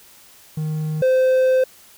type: tone pair in turn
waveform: triangle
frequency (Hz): 155 / 517.5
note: D#3 / C5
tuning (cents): -6 / -19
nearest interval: octave + major sixth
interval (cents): 2087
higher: second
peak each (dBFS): -19 / -11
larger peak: second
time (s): 0.57-1.02 / 1.02-1.64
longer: second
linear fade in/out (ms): 5
effects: white hiss -48 dBFS RMS until 1.97 s